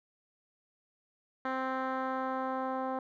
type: tone with low-pass filter sweep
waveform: 10% pulse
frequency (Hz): 261.6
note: C4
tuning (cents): 0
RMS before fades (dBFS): -34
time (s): 1.45-2.99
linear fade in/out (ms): 2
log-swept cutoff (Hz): 1800 to 900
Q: 1.2
effects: none